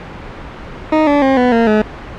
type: tone with pitch steps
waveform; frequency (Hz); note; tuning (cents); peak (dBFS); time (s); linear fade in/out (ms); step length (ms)
20% pulse; 311.1 / 288.6 / 267.7 / 248.4 / 230.4 / 213.7; D#4 / D4 / C4 / B3 / A#3 / G#3; 0 / -30 / +40 / +10 / -20 / +50; -4; 0.92-1.82; 5; 150
effects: pink hiss -29 dBFS RMS until 2.18 s + low-pass 2000 Hz 12 dB/octave